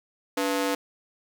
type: ring-modulated tone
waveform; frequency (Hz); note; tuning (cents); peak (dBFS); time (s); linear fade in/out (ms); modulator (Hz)
sawtooth; 391.1; G4; -4; -17; 0.37-0.75; 5; 103
effects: none